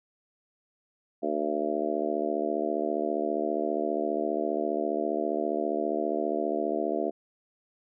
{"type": "harmonic tone", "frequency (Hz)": 74.9, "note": "D2", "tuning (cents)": 35, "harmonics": [3, 4, 5, 6, 7, 8, 9], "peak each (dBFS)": [-37, -33, -32, -35, -37, -36, -31], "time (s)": [1.22, 7.11], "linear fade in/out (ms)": 20, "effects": []}